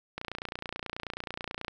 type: click train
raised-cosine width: 0.3 ms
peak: -19 dBFS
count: 45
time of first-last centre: 0.18-1.682 s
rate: 29.3 Hz
effects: none